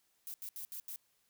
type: noise bursts at uneven times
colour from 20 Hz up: violet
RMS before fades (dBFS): -44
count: 5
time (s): 0.27-0.34 / 0.42-0.49 / 0.56-0.65 / 0.72-0.8 / 0.88-0.96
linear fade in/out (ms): 0
effects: white hiss -75 dBFS RMS until 1.29 s